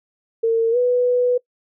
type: tone with pitch glide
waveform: sine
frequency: 455.1 to 493.4 Hz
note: A#4 to B4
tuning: -42 to -2 cents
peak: -14 dBFS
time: 0.43-1.38 s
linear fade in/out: 10 ms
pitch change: +140 cents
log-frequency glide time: 0.71-0.77 s
effects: noise-tail reverb RT60 0.1 s tail -23 dB re dry